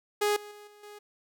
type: tone with level steps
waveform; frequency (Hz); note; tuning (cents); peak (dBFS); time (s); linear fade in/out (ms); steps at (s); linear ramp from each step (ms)
sawtooth; 415.3; G#4; 0; -20 / -39 / -43 / -49 / -41; 0.21-0.99; 10; 0.36 / 0.51 / 0.67 / 0.83; 5
effects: none